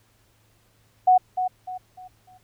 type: tone with echo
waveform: sine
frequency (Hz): 738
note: F#5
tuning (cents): -5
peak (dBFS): -12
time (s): 1.07-1.18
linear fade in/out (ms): 10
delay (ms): 300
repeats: 4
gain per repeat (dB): -9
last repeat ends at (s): 2.38
effects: added 109 Hz sine -63 dBFS peak until 2.43 s + pink hiss -63 dBFS RMS until 2.43 s